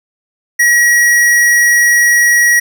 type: tone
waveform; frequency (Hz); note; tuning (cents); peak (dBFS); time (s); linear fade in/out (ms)
square; 1910; A#6; +42; -7; 0.59-2.6; 10
effects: none